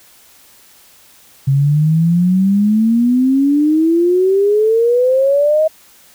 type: exponential sweep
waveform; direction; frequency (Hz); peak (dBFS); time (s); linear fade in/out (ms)
sine; up; 134.3 to 637; -9; 1.47-5.68; 10
effects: white hiss -46 dBFS RMS until 6.14 s